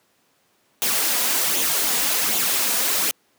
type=noise with flanger; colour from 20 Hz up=white; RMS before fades=-21 dBFS; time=0.82-3.11 s; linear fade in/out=0 ms; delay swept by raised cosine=0.29 to 4.19 ms; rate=1.3 Hz; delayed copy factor=+0.5; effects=pink hiss -63 dBFS RMS until 3.38 s + high-pass 200 Hz 12 dB/octave